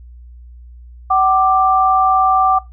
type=tone pair together; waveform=sine; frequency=757 / 1180.6 Hz; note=F#5 / D6; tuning=+39 / +9 cents; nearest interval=minor sixth; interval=770 cents; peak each=-13 dBFS; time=1.1-2.59 s; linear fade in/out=10 ms; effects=noise-tail reverb RT60 0.2 s tail -19 dB re dry + added 60 Hz sine -35 dBFS peak until 2.72 s